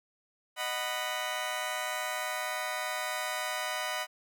15% pulse chord, B major, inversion first, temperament just, 617.4 / 740.8 / 987.8 Hz, D#5 / F#5 / B5, -14 / +2 / 0 cents, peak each -30 dBFS, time 0.56-4.07 s, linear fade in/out 50 ms, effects none

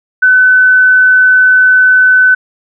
sine tone, 1509 Hz, F#6, 34 cents sharp, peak -3 dBFS, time 0.22-2.35 s, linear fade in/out 10 ms, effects none

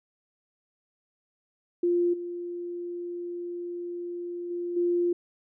sine tone with level steps, 349.2 Hz, F4, in tune, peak -21 / -32 / -29 / -22 dBFS, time 1.83-5.13 s, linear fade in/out 5 ms, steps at 2.13 / 4.5 / 4.76 s, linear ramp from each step 10 ms, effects none

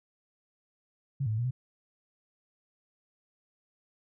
sine tone with pitch steps, 137.4 / 108.4 / 109.2 / 119.7 / 127.3 Hz, C#3 / A2 / A2 / A#2 / C3, -15 / -25 / -13 / +46 / -47 cents, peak -27 dBFS, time 1.2-1.51 s, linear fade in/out 10 ms, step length 62 ms, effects none

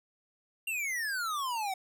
square exponential sweep, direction down, 2800 to 740 Hz, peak -32 dBFS, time 0.67-1.74 s, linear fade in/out 5 ms, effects none

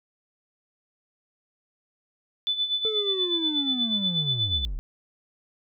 sine tone with tremolo, 3496 Hz, A7, 12 cents flat, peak -21 dBFS, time 2.47-4.65 s, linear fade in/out 0 ms, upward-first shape sine, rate 8.3 Hz, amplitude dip 70%
triangle linear sweep, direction down, 446.1 to 30.92 Hz, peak -26 dBFS, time 2.85-4.79 s, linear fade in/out 0 ms
effects none

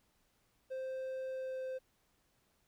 triangle tone with pitch glide, 523 to 519.7 Hz, C5 to C5, -1 to -12 cents, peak -36 dBFS, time 0.7-1.79 s, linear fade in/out 20 ms, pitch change -11 cents, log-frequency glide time 1.3-1.64 s, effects pink hiss -75 dBFS RMS until 2.67 s

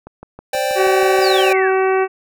click train, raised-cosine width 1 ms, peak -20 dBFS, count 8, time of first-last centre 0.07-1.19 s, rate 6.25 Hz
square chord, C suspended second, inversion none, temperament equal, 523.3 / 587.3 / 784 Hz, C5 / D5 / G5, 0 / 0 / 0 cents, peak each -22 dBFS, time 0.53-1.53 s, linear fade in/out 5 ms
harmonic tone, 380 Hz, F#4, 46 cents sharp, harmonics 1 / 2 / 3 / 4 / 5 / 6 / 7, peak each -14 / -20 / -24 / -26 / -28 / -30 / -31 dBFS, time 0.75-2.08 s, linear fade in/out 50 ms
sine exponential sweep, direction down, 5274 to 1401 Hz, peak -20 dBFS, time 1.2-1.73 s, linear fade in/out 50 ms
effects none

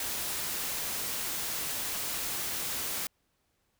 white noise, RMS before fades -34 dBFS, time 0-3.07 s, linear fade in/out 2 ms, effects pink hiss -75 dBFS RMS until 3.79 s

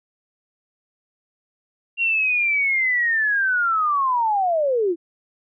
sine linear sweep, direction down, 2772 to 319.5 Hz, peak -17 dBFS, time 1.97-4.96 s, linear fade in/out 50 ms, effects none

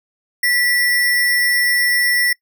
sine tone with sample-and-hold, 1954 Hz, B6, 19 cents flat, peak -13 dBFS, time 0.43-2.33 s, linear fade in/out 5 ms, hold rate 7350 Hz, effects noise-tail reverb RT60 0.1 s tail -23 dB re dry

